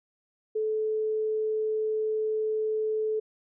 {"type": "tone", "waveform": "sine", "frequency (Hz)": 433.9, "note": "A4", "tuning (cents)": -24, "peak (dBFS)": -25, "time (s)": [0.55, 3.2], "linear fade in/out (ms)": 10, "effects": []}